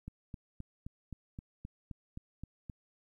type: click train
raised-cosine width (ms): 5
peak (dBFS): -30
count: 11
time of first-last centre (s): 0.08-2.698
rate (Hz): 3.82
effects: 12-bit